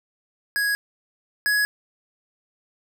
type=tone pair in turn; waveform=square; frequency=1661.2 / 1676.6 Hz; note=G#6 / G#6; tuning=0 / +16 cents; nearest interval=unison; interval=16 cents; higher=second; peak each=-21 / -19 dBFS; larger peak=second; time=0.56-0.75 / 1.46-1.65 s; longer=neither; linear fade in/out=0 ms; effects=none